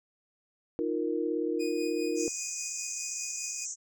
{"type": "chord", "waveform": "sine", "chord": "Eb suspended second", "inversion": "none", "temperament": "equal", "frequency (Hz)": [311.1, 349.2, 466.2], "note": ["Eb4", "F4", "Bb4"], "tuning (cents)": [0, 0, 0], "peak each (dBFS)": -32, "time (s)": [0.79, 2.28], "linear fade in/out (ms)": 0}
{"type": "tone with tremolo", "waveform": "20% pulse", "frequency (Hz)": 2475, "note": "D#7", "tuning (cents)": -10, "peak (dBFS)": -34, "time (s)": [1.59, 3.66], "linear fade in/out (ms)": 20, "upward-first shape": "sine", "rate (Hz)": 5, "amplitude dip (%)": 50}
{"type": "band-pass noise", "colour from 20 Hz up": "white", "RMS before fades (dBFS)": -37, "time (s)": [2.15, 3.76], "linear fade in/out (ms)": 50, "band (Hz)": [5900, 7500], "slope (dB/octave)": 96}
{"effects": []}